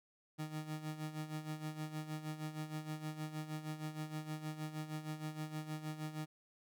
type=tone with tremolo; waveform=30% pulse; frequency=154.5 Hz; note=D#3; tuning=12 cents flat; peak=-36 dBFS; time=0.38-6.26 s; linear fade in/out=20 ms; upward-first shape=sine; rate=6.4 Hz; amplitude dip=70%; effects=none